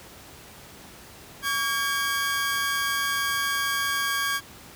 sawtooth tone pair together, 1131 / 1619.5 Hz, C#6 / G#6, +34 / -44 cents, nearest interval tritone, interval 622 cents, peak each -25 / -22 dBFS, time 1.42-4.41 s, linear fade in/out 50 ms, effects pink hiss -46 dBFS RMS until 4.75 s + high-pass 60 Hz 12 dB/octave

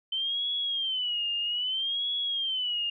sine tone with vibrato, 3077 Hz, G7, 33 cents flat, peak -27 dBFS, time 0.12-2.9 s, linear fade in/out 5 ms, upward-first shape sine, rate 0.62 Hz, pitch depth 150 cents each way, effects none

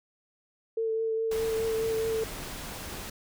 sine tone with vibrato, 447 Hz, A4, 27 cents sharp, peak -26 dBFS, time 0.77-2.24 s, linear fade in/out 5 ms, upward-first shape triangle, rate 4.8 Hz, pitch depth 17 cents each way
pink noise, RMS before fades -39 dBFS, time 1.31-3.1 s, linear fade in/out 5 ms
effects none

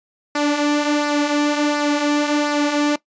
sawtooth tone with flanger, 293.7 Hz, D4, in tune, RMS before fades -18 dBFS, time 0.35-2.96 s, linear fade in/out 5 ms, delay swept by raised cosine 0.29 to 4.89 ms, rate 1.4 Hz, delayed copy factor -0.5, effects noise-tail reverb RT60 0.1 s tail -19 dB re dry + resampled to 16000 Hz

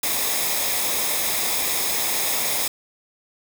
white noise with comb filter, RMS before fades -23 dBFS, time 0.03-2.68 s, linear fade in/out 5 ms, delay 0.68 ms, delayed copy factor -0.55, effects none

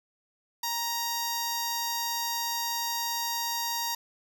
10% pulse tone with notch filter, 937 Hz, A#5, 9 cents sharp, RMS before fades -31 dBFS, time 0.63-3.95 s, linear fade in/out 5 ms, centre 2400 Hz, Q 0.58, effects none

